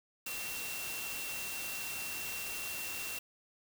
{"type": "tone in noise", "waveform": "sine", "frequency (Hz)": 2723, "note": "F7", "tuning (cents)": -44, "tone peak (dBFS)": -42, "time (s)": [0.26, 3.19], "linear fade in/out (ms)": 5, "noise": "white", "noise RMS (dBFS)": -41, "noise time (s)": [0.26, 3.19], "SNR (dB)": -4, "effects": []}